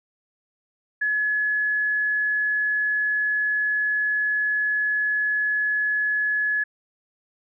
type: tone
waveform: sine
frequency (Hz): 1700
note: G#6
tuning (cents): +40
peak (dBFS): -20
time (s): 1.01-6.64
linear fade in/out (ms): 10
effects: none